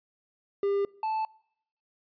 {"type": "tone pair in turn", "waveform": "triangle", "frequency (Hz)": [399.9, 876.2], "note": ["G4", "A5"], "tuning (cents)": [35, -7], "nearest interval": "octave + major second", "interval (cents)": 1358, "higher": "second", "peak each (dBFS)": [-22, -25], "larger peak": "first", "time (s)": [[0.63, 0.85], [1.03, 1.25]], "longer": "neither", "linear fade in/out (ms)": 2, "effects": ["noise-tail reverb RT60 0.7 s tail -24 dB re dry", "resampled to 11025 Hz"]}